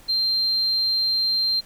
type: tone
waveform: sine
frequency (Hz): 4160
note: C8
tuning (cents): -11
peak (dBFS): -18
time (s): 0.08-1.61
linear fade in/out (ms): 20
effects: tanh soft clip ceiling -14 dBFS + pink hiss -50 dBFS RMS until 1.65 s